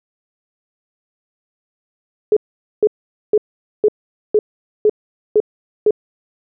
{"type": "tone bursts", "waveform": "sine", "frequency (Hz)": 424, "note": "G#4", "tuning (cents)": 36, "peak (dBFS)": -8, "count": 8, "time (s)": [2.32, 5.908], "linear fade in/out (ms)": 2, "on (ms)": 46, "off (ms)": 460, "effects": []}